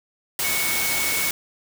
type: tone in noise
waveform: sine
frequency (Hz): 2217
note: C#7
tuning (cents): 0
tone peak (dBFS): -26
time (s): 0.44-1.3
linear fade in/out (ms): 2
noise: white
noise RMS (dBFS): -24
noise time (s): 0.39-1.31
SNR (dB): -5
effects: none